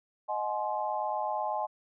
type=chord; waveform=sine; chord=Ab dominant seventh; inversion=second; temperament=equal with one note detuned; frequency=622.3 / 740 / 848.1 / 1046.5 Hz; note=Eb5 / Gb5 / Ab5 / C6; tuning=0 / 0 / +36 / 0 cents; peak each=-35 / -37 / -32 / -37 dBFS; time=0.28-1.67 s; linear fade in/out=20 ms; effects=none